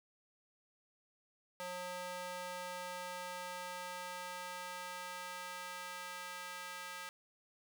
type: tone with high-pass filter sweep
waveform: square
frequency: 180 Hz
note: F#3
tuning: 47 cents flat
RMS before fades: -45 dBFS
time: 1.6-7.09 s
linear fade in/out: 0 ms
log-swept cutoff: 620 to 1300 Hz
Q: 1.2
effects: none